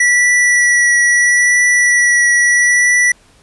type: tone with vibrato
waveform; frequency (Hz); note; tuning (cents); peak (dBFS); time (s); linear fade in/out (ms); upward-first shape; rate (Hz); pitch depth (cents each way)
square; 1949; B6; -23; -9; 0-3.12; 5; triangle; 0.76; 15
effects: pink hiss -49 dBFS RMS until 3.42 s + resampled to 24000 Hz